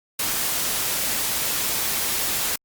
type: noise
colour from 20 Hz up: white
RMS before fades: -24 dBFS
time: 0.19-2.56 s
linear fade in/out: 5 ms
effects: Opus 48 kbps